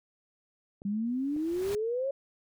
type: clicks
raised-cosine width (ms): 2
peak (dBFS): -33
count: 2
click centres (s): 0.819 / 1.364
type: exponential sweep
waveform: sine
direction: up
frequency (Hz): 196 to 560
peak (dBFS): -28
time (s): 0.85-2.11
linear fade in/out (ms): 5
type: noise with exponential growth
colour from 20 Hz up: pink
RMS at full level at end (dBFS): -39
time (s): 1.06-1.75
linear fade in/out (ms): 1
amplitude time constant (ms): 150
effects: none